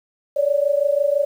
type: tone pair together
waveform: sine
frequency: 561.3 / 587.3 Hz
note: C#5 / D5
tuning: +22 / 0 cents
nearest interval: minor second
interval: 78 cents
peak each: -18 / -19 dBFS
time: 0.36-1.25 s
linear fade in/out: 10 ms
effects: 8-bit